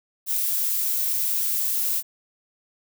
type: noise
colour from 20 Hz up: violet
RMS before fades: -24 dBFS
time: 0.26-2.03 s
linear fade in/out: 50 ms
effects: none